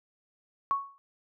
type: tone with exponential decay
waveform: sine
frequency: 1108.7 Hz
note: C#6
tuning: in tune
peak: -21 dBFS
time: 0.71-0.98 s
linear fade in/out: 0 ms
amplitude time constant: 58 ms
effects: none